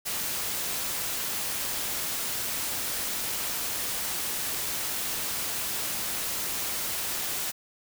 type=noise; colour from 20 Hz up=white; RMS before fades=-31 dBFS; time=0.05-7.52 s; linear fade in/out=20 ms; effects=none